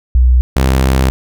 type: tone pair in turn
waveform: sine / sawtooth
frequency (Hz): 62.1 / 65.68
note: B1 / C2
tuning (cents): +10 / +7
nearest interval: minor second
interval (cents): 97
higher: second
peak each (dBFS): -5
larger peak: neither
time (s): 0.15-0.41 / 0.56-1.1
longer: second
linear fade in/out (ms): 0
effects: none